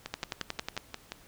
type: two click trains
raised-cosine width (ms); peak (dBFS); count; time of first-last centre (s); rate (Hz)
0.2; -15 / -19; 8 / 7; 0.14-0.776 / 0.06-1.12; 11 / 5.66
effects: pink hiss -57 dBFS RMS until 1.27 s